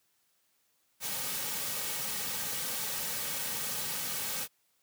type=noise with comb filter; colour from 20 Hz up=white; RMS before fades=-35 dBFS; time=1-4.48 s; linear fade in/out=50 ms; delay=2.9 ms; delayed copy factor=-0.6; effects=white hiss -73 dBFS RMS until 4.82 s + high-pass 80 Hz 12 dB/octave